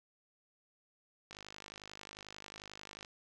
click train, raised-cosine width 0.2 ms, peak -30 dBFS, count 90, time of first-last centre 1.31-3.048 s, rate 51.2 Hz, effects none

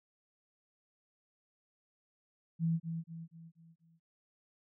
sine tone with echo, 164.81 Hz, E3, in tune, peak -28 dBFS, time 2.59-2.8 s, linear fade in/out 50 ms, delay 240 ms, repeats 5, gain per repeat -7 dB, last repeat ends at 4 s, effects none

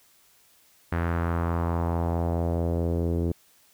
sawtooth tone with low-pass filter sweep, 84.6 Hz, E2, 45 cents sharp, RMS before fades -26 dBFS, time 0.92-3.32 s, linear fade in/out 5 ms, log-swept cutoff 1700 to 380 Hz, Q 2.1, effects white hiss -60 dBFS RMS until 3.73 s

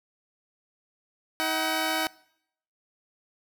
10% pulse tone pair together, 317.9 / 756 Hz, D#4 / F#5, +37 / +37 cents, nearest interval octave + minor third, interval 1500 cents, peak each -20 dBFS, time 1.4-2.07 s, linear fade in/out 0 ms, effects noise-tail reverb RT60 0.7 s tail -22 dB re dry

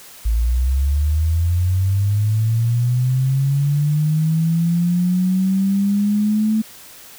sine linear sweep, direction up, 53.7 to 219.8 Hz, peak -14 dBFS, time 0.25-6.62 s, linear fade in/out 10 ms, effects white hiss -41 dBFS RMS until 7.18 s

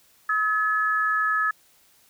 sine tone pair together, 1282 / 1711.3 Hz, E6 / A6, -49 / -49 cents, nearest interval perfect fourth, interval 500 cents, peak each -23 dBFS, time 0.29-1.51 s, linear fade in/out 5 ms, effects white hiss -59 dBFS RMS until 2.09 s

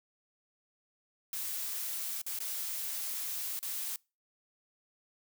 blue noise with dropouts, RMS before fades -37 dBFS, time 1.33-3.96 s, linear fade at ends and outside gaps 1 ms, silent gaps 2.216-2.264 / 2.389-2.403 / 3.591-3.628 s, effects noise-tail reverb RT60 0.3 s tail -26 dB re dry

